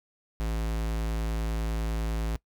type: tone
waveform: square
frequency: 55 Hz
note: A1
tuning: in tune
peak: -28 dBFS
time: 0.4-2.36 s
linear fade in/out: 0 ms
effects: noise-tail reverb RT60 0.1 s tail -21 dB re dry